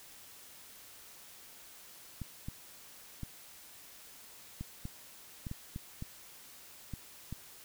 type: clicks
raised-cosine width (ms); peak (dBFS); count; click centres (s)
5; -27; 11; 2.217 / 2.485 / 3.233 / 4.61 / 4.854 / 5.468 / 5.514 / 5.761 / 6.024 / 6.937 / 7.326
effects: white hiss -54 dBFS RMS until 7.64 s